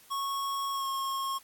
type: tone with pitch glide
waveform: square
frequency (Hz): 1102 to 1083.1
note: C#6 to C#6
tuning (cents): -11 to -40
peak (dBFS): -31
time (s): 0.1-1.39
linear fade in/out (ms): 20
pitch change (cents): -29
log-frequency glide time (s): 0.72-0.87
effects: white hiss -57 dBFS RMS until 1.43 s + AAC 64 kbps